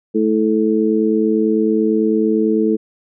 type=harmonic tone; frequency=109 Hz; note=A2; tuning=16 cents flat; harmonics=2 / 3 / 4; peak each=-17 / -17 / -17 dBFS; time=0.14-2.77 s; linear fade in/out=20 ms; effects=none